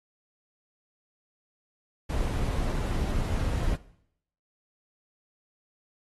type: noise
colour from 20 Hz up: brown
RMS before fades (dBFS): -28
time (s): 2.09-3.76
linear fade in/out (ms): 10
effects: noise-tail reverb RT60 0.7 s tail -18 dB re dry + AAC 32 kbps